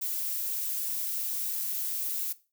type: noise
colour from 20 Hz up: violet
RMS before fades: -32 dBFS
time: 0.01-2.33 s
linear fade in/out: 10 ms
effects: noise-tail reverb RT60 0.3 s tail -17 dB re dry